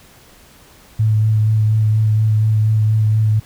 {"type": "tone with vibrato", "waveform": "sine", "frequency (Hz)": 108.5, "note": "A2", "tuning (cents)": -24, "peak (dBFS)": -11, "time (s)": [0.99, 3.4], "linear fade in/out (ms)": 10, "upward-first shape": "sine", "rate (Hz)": 4.2, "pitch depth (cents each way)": 17, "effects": ["pink hiss -46 dBFS RMS until 3.45 s"]}